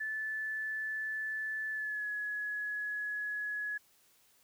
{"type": "tone with pitch glide", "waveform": "sine", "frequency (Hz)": [1744, 1687.5], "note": ["A6", "G#6"], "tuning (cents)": [-16, 27], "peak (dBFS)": -34, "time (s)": [0, 3.78], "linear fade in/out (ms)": 10, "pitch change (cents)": -57, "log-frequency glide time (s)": [1.71, 2.07], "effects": ["white hiss -67 dBFS RMS until 4.43 s"]}